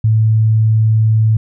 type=tone; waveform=sine; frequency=110 Hz; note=A2; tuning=in tune; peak=-8 dBFS; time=0.04-1.37 s; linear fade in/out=5 ms; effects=none